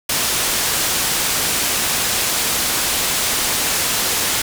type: low-pass noise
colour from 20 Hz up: white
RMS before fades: -19 dBFS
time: 0.09-4.42 s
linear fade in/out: 5 ms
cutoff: 11000 Hz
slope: 12 dB/octave
effects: none